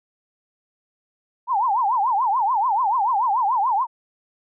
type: tone with vibrato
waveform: sine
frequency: 908 Hz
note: A#5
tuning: 46 cents flat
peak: -17 dBFS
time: 1.47-3.87 s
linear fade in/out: 50 ms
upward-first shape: triangle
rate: 6.9 Hz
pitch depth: 300 cents each way
effects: none